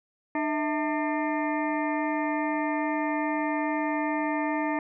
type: harmonic tone with a mistuned harmonic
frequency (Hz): 300.4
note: D4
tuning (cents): +39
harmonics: 1 / 2 / 3 / 4 / 6 / 7 / 8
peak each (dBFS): -28 / -33 / -31 / -39 / -36 / -38 / -44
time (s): 0.35-4.79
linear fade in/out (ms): 2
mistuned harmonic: 2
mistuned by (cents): +130
effects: none